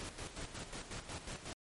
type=noise with tremolo; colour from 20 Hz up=pink; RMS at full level=-44 dBFS; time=0-1.53 s; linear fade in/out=0 ms; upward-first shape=square; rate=5.5 Hz; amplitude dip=60%; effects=MP3 48 kbps